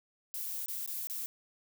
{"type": "noise with dropouts", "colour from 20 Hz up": "violet", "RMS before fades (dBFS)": -38, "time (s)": [0.34, 1.26], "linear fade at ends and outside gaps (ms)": 0, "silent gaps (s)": [[0.66, 0.683], [0.861, 0.876], [1.071, 1.098]], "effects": []}